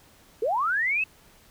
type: linear sweep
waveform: sine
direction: up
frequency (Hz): 402.5 to 2661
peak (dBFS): -22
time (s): 0.42-1.04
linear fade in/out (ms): 5
effects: pink hiss -56 dBFS RMS until 1.5 s